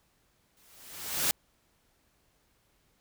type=noise with exponential growth; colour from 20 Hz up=white; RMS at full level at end=-25 dBFS; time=0.57-1.31 s; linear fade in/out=0 ms; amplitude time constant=160 ms; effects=pink hiss -70 dBFS RMS until 3 s